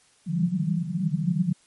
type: band-pass noise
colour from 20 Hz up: pink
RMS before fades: -25 dBFS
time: 0.26-1.53 s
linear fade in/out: 10 ms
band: 150 to 190 Hz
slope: 96 dB/octave
effects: white hiss -60 dBFS RMS until 1.66 s + MP3 48 kbps